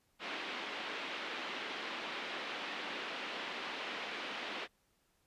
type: band-pass noise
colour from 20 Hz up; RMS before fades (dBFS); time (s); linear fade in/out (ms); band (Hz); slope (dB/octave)
white; -42; 0.19-4.68; 50; 220 to 3300; 24
effects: pink hiss -75 dBFS RMS until 5.26 s + resampled to 32000 Hz